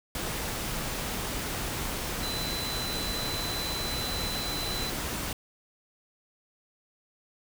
sine tone in noise, 4016 Hz, B7, 28 cents sharp, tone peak -34 dBFS, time 2.23-4.9 s, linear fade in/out 2 ms, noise pink, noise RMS -33 dBFS, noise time 0.15-5.33 s, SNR -4 dB, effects none

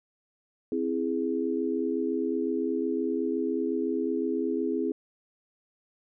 sine chord, C augmented, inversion none, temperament equal, 261.6 / 329.6 / 415.3 Hz, C4 / E4 / G#4, 0 / 0 / 0 cents, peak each -30 dBFS, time 0.72-4.92 s, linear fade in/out 2 ms, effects none

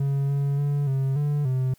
triangle tone with pitch steps, 138.9 / 140.6 / 143.6 / 134.6 / 146.3 / 129.6 Hz, C#3 / C#3 / D3 / C3 / D3 / C3, +4 / +25 / -39 / +49 / -6 / -16 cents, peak -19 dBFS, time 0-1.74 s, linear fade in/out 5 ms, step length 290 ms, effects white hiss -61 dBFS RMS until 1.78 s

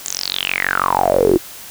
sawtooth tone with band-pass filter sweep, 46.25 Hz, F#1, in tune, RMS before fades -17 dBFS, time 0.05-1.38 s, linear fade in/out 10 ms, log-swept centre 7400 to 330 Hz, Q 9.8, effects white hiss -35 dBFS RMS until 1.7 s

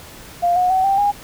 sine tone with pitch steps, 698.5 / 726.1 / 754.7 / 784.5 / 815.4 Hz, F5 / F#5 / F#5 / G5 / G#5, 0 / -33 / +34 / +1 / -32 cents, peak -13 dBFS, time 0.42-1.12 s, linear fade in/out 20 ms, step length 140 ms, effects pink hiss -39 dBFS RMS until 1.23 s

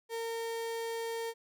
35% pulse tone, 458 Hz, A#4, 31 cents flat, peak -33 dBFS, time 0.09-1.34 s, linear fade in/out 50 ms, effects none

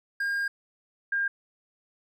triangle / sine tone pair in turn, 1614 / 1606.7 Hz, G#6 / G6, -50 / +42 cents, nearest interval unison, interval 8 cents, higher first, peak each -24 dBFS, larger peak neither, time 0.2-0.48 / 1.12-1.28 s, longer first, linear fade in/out 5 ms, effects none

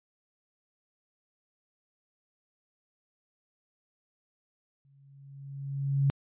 sine tone with exponential growth, 138.59 Hz, C#3, in tune, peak -20 dBFS, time 4.85-6.1 s, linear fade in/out 0 ms, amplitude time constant 270 ms, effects resampled to 8000 Hz

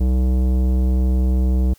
sine tone with tanh clipping, 63.5 Hz, B1, 49 cents sharp, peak -16 dBFS, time 0-1.74 s, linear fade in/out 10 ms, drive 15 dB, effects white hiss -54 dBFS RMS until 1.78 s

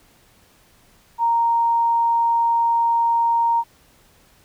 sine tone, 930 Hz, A#5, 4 cents flat, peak -15 dBFS, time 1.18-3.64 s, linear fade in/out 50 ms, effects pink hiss -55 dBFS RMS until 4.44 s

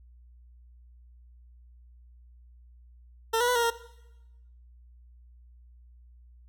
20% pulse tone with pitch steps, 452 / 484.5 / 495 / 470.7 / 464.8 Hz, A4 / B4 / B4 / A#4 / A#4, +47 / -33 / +4 / +17 / -5 cents, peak -18 dBFS, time 3.33-3.705 s, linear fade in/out 10 ms, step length 75 ms, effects noise-tail reverb RT60 1.0 s tail -19 dB re dry + added 60 Hz sine -51 dBFS peak until 6.48 s

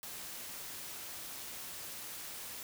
white noise, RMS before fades -45 dBFS, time 0.03-2.63 s, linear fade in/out 0 ms, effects none

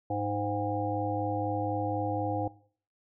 harmonic tone with a mistuned harmonic, 103.4 Hz, G#2, 7 cents flat, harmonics 1 / 3 / 5 / 7 / 8, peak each -35 / -35 / -35 / -35 / -35 dBFS, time 0.1-2.48 s, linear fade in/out 5 ms, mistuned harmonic 8, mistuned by -41 cents, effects noise-tail reverb RT60 0.5 s tail -19 dB re dry

